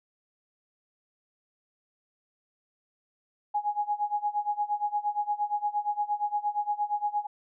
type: tone with tremolo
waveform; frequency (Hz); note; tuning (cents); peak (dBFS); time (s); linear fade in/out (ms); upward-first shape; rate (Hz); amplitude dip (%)
sine; 830.6; G#5; 0; -23; 3.54-7.27; 10; sine; 8.6; 90
effects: none